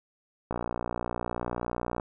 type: click train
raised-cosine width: 1 ms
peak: -17 dBFS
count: 90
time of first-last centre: 0.51-1.998 s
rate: 59.8 Hz
effects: none